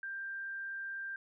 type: tone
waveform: sine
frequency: 1584 Hz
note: G6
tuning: 18 cents sharp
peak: -38 dBFS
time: 0.03-1.16 s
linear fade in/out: 2 ms
effects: none